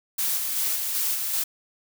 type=noise with tremolo; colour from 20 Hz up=blue; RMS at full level=-25 dBFS; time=0.18-1.44 s; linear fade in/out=10 ms; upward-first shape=square; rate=2.6 Hz; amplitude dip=30%; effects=none

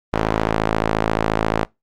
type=tone with band-pass filter; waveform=sawtooth; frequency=54.3 Hz; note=A1; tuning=22 cents flat; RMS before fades=-20 dBFS; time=0.13-1.65 s; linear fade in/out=5 ms; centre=810 Hz; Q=0.62; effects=noise-tail reverb RT60 0.2 s tail -25 dB re dry + Opus 32 kbps

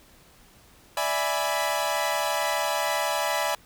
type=chord; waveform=sawtooth; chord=E dominant seventh; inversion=third; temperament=equal; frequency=587.3 / 659.3 / 830.6 / 987.8 Hz; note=D5 / E5 / G#5 / B5; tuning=0 / 0 / 0 / 0 cents; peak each=-26 dBFS; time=0.97-3.55 s; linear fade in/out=2 ms; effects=pink hiss -55 dBFS RMS until 3.65 s

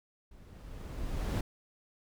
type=noise with level ramp; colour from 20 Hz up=brown; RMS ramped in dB=-55 to -29 dBFS; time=0.31-1.41 s; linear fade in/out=5 ms; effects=none

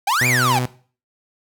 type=exponential two-way sweep; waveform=45% pulse; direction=up then down; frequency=745 to 2489 to 745 Hz; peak=-16 dBFS; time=0.07-0.59 s; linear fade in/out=5 ms; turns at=0.27 s
type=tone; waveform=sawtooth; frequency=125.3 Hz; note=B2; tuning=25 cents sharp; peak=-16 dBFS; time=0.21-0.66 s; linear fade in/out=5 ms
effects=noise-tail reverb RT60 0.4 s tail -17 dB re dry

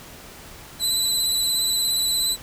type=tone with vibrato; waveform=25% pulse; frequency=3994 Hz; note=B7; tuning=19 cents sharp; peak=-15 dBFS; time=0.79-2.37 s; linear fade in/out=50 ms; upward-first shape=square; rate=17 Hz; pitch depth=23 cents each way; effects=pink hiss -42 dBFS RMS until 2.42 s

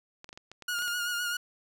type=clicks; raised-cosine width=0.2 ms; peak=-28 dBFS; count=9; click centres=0.244 / 0.291 / 0.329 / 0.375 / 0.516 / 0.623 / 0.788 / 0.822 / 0.879 s
type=tone with vibrato; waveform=sawtooth; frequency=1433 Hz; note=F6; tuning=44 cents sharp; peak=-26 dBFS; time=0.68-1.37 s; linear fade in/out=5 ms; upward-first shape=sine; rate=7.8 Hz; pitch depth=34 cents each way
effects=none

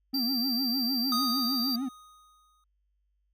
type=tone with vibrato; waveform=triangle; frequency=252.7 Hz; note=B3; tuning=40 cents sharp; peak=-27 dBFS; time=0.13-1.89 s; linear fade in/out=10 ms; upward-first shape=triangle; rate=6.6 Hz; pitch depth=190 cents each way
type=tone; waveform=square; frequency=4699 Hz; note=D8; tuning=in tune; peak=-29 dBFS; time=0.14-1.76 s; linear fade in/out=5 ms
type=tone with exponential decay; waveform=square; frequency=1244.5 Hz; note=D#6; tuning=in tune; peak=-28 dBFS; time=1.12-2.64 s; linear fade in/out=2 ms; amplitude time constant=330 ms
effects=added 50 Hz sine -70 dBFS peak until 3.33 s

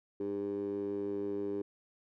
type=tone with band-pass filter; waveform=15% pulse; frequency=100.7 Hz; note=G2; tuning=47 cents sharp; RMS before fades=-36 dBFS; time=0.2-1.62 s; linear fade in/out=5 ms; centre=370 Hz; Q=7.1; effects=none

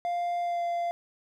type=tone with pitch glide; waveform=triangle; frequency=698.5 to 690.5 Hz; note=F5 to F5; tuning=0 to -20 cents; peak=-25 dBFS; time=0.05-0.91 s; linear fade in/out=0 ms; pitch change=-20 cents; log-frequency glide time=0.41-0.63 s; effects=none

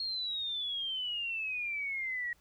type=exponential sweep; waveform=sine; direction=down; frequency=4300 to 1895 Hz; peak=-33 dBFS; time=0-2.33 s; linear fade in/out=2 ms; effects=added 50 Hz sine -68 dBFS peak until 2.4 s + pink hiss -68 dBFS RMS until 2.4 s

